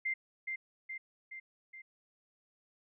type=tone with echo; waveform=sine; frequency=2093 Hz; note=C7; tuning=in tune; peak=-31 dBFS; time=0.05-0.14 s; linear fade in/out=10 ms; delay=420 ms; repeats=4; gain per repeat=-4 dB; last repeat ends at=1.82 s; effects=none